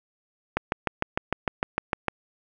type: click train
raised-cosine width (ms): 0.5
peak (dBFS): -8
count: 11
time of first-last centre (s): 0.57-2.083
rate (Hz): 6.61
effects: none